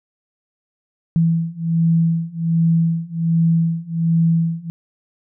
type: beating tone pair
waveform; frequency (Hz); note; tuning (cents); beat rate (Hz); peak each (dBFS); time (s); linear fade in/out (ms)
sine; 164.81 / 166.11; E3 / E3; 0 / +14; 1.3; -18 / -17; 1.16-4.7; 0
effects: none